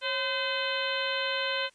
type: harmonic tone with a mistuned harmonic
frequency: 512 Hz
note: C5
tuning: 38 cents flat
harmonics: 1 / 2 / 3 / 4 / 5 / 6 / 7 / 8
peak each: -34 / -37 / -34 / -38 / -36 / -34 / -39 / -39 dBFS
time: 0.01-1.7 s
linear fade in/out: 50 ms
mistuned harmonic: 1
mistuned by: +100 cents
effects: white hiss -64 dBFS RMS until 1.74 s + resampled to 22050 Hz